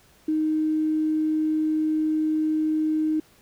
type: tone with tanh clipping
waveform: triangle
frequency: 311.1 Hz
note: D#4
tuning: in tune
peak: -20 dBFS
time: 0.28-3.2 s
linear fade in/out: 5 ms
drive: 3 dB
effects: pink hiss -57 dBFS RMS until 3.41 s